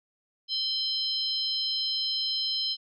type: tone cluster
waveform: sine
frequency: 3128 / 4114 / 5170 Hz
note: G7 / C8 / E8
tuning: -4 / -30 / -34 cents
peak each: -31 dBFS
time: 0.48-2.77 s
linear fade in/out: 50 ms
effects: none